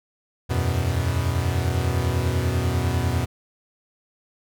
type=chord; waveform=45% pulse; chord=E suspended second; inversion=none; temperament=equal; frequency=82.41 / 92.5 / 123.47 Hz; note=E2 / F#2 / B2; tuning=0 / 0 / 0 cents; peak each=-25 dBFS; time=0.49-3.26 s; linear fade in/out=20 ms; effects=none